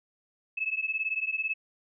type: beating tone pair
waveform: sine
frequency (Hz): 2590 / 2608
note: E7 / E7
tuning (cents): -31 / -19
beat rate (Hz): 18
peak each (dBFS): -31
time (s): 0.57-1.54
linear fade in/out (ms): 10
effects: none